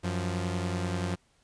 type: tone pair together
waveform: sawtooth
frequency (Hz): 92.5 / 174.61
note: F#2 / F3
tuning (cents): 0 / 0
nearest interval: major seventh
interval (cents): 1100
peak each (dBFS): -27 / -29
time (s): 0.03-1.16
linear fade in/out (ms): 20
effects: pink hiss -67 dBFS RMS until 1.43 s + resampled to 22050 Hz